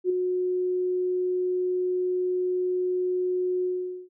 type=tone with ADSR envelope; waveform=sine; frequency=364.2 Hz; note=F#4; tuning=27 cents flat; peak=-18 dBFS; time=0.04-4.09 s; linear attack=57 ms; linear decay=8 ms; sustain=-5 dB; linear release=450 ms; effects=none